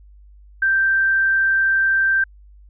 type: tone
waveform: sine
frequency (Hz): 1568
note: G6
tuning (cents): 0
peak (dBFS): -14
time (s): 0.62-2.24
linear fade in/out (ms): 5
effects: added 50 Hz sine -43 dBFS peak until 2.69 s